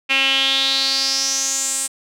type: tone with band-pass filter sweep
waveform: sawtooth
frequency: 270 Hz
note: C#4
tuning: 45 cents flat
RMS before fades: -19 dBFS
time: 0.09-1.88 s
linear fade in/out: 20 ms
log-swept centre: 2600 to 8500 Hz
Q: 5.7
effects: none